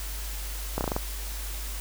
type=slowing click train; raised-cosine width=1 ms; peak=-13 dBFS; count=6; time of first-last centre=0.78-0.964 s; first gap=29 ms; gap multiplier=1.12; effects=added 50 Hz sine -33 dBFS peak until 1.8 s + white hiss -39 dBFS RMS until 1.8 s